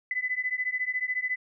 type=beating tone pair; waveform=sine; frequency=2000 / 2014 Hz; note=B6 / B6; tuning=+21 / +33 cents; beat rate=14 Hz; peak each=-30 dBFS; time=0.11-1.36 s; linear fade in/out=2 ms; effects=none